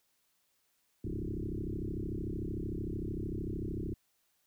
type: tone with frequency modulation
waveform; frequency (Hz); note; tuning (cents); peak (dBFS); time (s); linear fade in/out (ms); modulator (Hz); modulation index
sine; 120.2; B2; -46; -34; 1.04-3.94; 5; 33.3; 7.6
effects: white hiss -75 dBFS RMS until 4.46 s